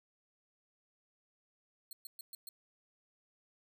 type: tone bursts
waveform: 5% pulse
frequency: 4246 Hz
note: C8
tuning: 25 cents sharp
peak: -38 dBFS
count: 5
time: 1.91-2.49 s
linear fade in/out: 2 ms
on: 20 ms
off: 120 ms
effects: none